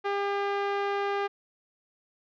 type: tone with low-pass filter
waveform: 5% pulse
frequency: 401.5 Hz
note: G4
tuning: 41 cents sharp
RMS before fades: -29 dBFS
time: 0.04-1.28 s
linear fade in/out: 20 ms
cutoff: 1100 Hz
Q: 0.52
effects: none